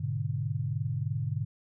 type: chord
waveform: sine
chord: G# diminished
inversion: none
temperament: equal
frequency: 103.83 / 123.47 / 146.83 Hz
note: G#2 / B2 / D3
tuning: 0 / 0 / 0 cents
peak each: -33 dBFS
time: 0-1.45 s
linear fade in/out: 10 ms
effects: none